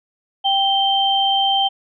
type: tone pair together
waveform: sine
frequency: 784 / 3131 Hz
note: G5 / G7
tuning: 0 / -3 cents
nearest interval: 2 octaves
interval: 2397 cents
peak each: -17 dBFS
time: 0.44-1.69 s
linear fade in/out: 20 ms
effects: none